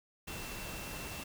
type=tone in noise; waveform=sine; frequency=2693 Hz; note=E7; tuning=36 cents sharp; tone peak=-49 dBFS; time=0.27-1.24 s; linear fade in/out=10 ms; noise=pink; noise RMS=-43 dBFS; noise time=0.27-1.24 s; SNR=-9 dB; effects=none